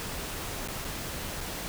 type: noise with dropouts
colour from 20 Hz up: pink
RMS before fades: -36 dBFS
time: 0-1.68 s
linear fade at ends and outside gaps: 0 ms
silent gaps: 0.675-0.685 / 0.845-0.849 / 1.406-1.41 s
effects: none